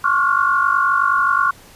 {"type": "tone cluster", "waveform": "sine", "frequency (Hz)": [1080, 1128, 1391, 1442], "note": ["C#6", "C#6", "F6", "F#6"], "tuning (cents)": [-45, 30, -7, -45], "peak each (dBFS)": -19, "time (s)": [0.04, 1.51], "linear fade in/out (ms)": 5, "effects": ["pink hiss -45 dBFS RMS until 1.75 s", "resampled to 32000 Hz"]}